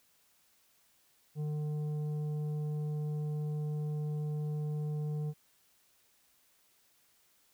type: tone with tanh clipping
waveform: triangle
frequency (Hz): 150.5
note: D3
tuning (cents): +43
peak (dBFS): -34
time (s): 1.35-5.34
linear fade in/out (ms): 50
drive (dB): 12
effects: white hiss -69 dBFS RMS until 7.53 s